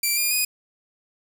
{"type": "tone with pitch steps", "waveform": "5% pulse", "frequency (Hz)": [2349, 2414, 2480], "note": ["D7", "D7", "D#7"], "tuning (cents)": [0, 47, -6], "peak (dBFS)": -11, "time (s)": [0.03, 0.45], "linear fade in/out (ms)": 5, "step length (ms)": 140, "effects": ["7-bit"]}